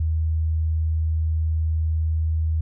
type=tone; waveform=sine; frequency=79.6 Hz; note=D#2; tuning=40 cents sharp; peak=-19 dBFS; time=0-2.61 s; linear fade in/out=5 ms; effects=none